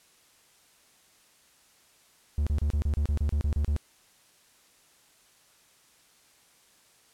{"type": "tone bursts", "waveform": "triangle", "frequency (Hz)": 73.4, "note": "D2", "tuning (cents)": 0, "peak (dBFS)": -21, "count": 12, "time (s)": [2.38, 3.764], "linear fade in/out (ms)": 0, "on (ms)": 86, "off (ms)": 32, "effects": ["white hiss -61 dBFS RMS until 7.13 s", "low-pass 11000 Hz 12 dB/octave"]}